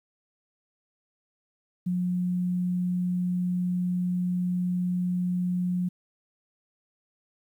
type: tone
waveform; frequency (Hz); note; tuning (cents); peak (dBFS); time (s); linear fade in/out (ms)
sine; 179.5; F3; +48; -24; 1.86-5.89; 10
effects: 10-bit